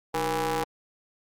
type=ring-modulated tone; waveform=sawtooth; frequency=169.3 Hz; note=E3; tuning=46 cents sharp; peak=-18 dBFS; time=0.14-0.64 s; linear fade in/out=5 ms; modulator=646 Hz; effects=MP3 96 kbps